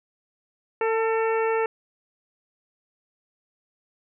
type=harmonic tone with a mistuned harmonic; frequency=449 Hz; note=A4; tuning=35 cents sharp; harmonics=1 / 2 / 3 / 4 / 5 / 6; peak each=-22 / -28 / -32 / -34 / -36 / -38 dBFS; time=0.81-1.66 s; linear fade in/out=2 ms; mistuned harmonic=2; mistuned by=-19 cents; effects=none